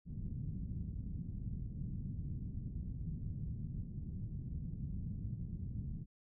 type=low-pass noise; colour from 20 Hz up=white; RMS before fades=-42 dBFS; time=0.05-6.06 s; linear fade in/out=50 ms; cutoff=170 Hz; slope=24 dB/octave; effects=none

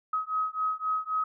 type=beating tone pair; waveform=sine; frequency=1268 / 1271.8 Hz; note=D#6 / D#6; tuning=+32 / +38 cents; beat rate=3.8 Hz; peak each=-30 dBFS; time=0.13-1.24 s; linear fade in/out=5 ms; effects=none

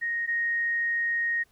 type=tone pair in turn; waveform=sine; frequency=1867 / 1867 Hz; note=A#6 / A#6; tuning=+2 / +2 cents; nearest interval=unison; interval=0 cents; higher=neither; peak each=-26 / -24 dBFS; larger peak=second; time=0.01-0.27 / 0.27-1.44 s; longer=second; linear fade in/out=20 ms; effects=pink hiss -65 dBFS RMS until 1.51 s

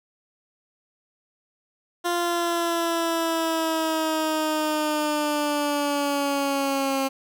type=linear sweep; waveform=15% pulse; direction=down; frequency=349.2 to 268.7 Hz; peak=-16 dBFS; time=2.04-7.09 s; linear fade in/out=20 ms; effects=none

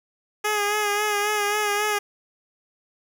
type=tone with vibrato; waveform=10% pulse; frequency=416.1 Hz; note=G#4; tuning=3 cents sharp; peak=-13 dBFS; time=0.44-1.99 s; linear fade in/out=10 ms; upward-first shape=sine; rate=3.7 Hz; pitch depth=36 cents each way; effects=none

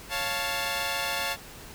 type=chord; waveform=10% pulse; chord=Db augmented; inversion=none; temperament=equal; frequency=554.4 / 698.5 / 880 Hz; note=Db5 / F5 / A5; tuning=0 / 0 / 0 cents; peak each=-25 / -24 / -23 dBFS; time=0.09-1.37 s; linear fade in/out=50 ms; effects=pink hiss -45 dBFS RMS until 1.74 s

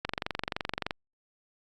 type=click train; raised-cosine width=0.3 ms; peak=-14 dBFS; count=21; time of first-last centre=0.05-0.908 s; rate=23.3 Hz; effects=Opus 48 kbps

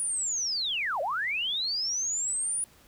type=linear two-way sweep; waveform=sine; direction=down then up; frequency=9800 to 523.3 to 9800 Hz; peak=-27 dBFS; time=0-2.64 s; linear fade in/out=0 ms; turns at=1.01 s; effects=pink hiss -58 dBFS RMS until 2.87 s

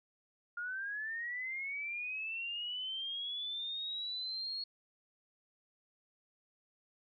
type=linear sweep; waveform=sine; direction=up; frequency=1407 to 4336 Hz; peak=-37 dBFS; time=0.57-4.64 s; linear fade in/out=5 ms; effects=none

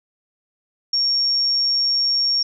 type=tone; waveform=sine; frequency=5530 Hz; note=F8; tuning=18 cents flat; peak=-16 dBFS; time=0.93-2.43 s; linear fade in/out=5 ms; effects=none

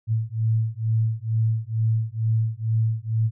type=beating tone pair; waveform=sine; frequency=110.6 / 112.8 Hz; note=A2 / A2; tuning=+9 / +44 cents; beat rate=2.2 Hz; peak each=-23 dBFS; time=0.07-3.31 s; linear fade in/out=50 ms; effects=none

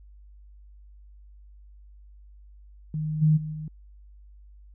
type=tone with level steps; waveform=sine; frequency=154.6 Hz; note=D#3; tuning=11 cents flat; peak=-26 / -16 / -30 / -32 dBFS; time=2.94-3.68 s; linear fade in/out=2 ms; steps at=3.21 / 3.36 / 3.52 s; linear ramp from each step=20 ms; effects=added 50 Hz sine -47 dBFS peak until 4.74 s

